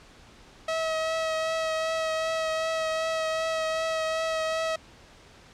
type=tone with vibrato; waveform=sawtooth; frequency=642 Hz; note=E5; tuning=46 cents flat; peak=-22 dBFS; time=0.68-4.76 s; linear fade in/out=5 ms; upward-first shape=triangle; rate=2.6 Hz; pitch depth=18 cents each way; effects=pink hiss -52 dBFS RMS until 5.53 s + low-pass 6000 Hz 12 dB/octave